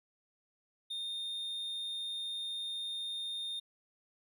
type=tone; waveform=triangle; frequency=3652 Hz; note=A#7; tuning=36 cents flat; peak=-35 dBFS; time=0.9-3.6 s; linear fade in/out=10 ms; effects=none